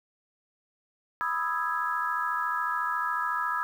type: chord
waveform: sine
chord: E major seventh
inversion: second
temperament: equal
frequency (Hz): 987.8 / 1244.5 / 1318.5 / 1661.2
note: B5 / D#6 / E6 / G#6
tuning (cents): 0 / 0 / 0 / 0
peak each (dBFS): -32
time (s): 1.21-3.63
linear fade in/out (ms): 0
effects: 9-bit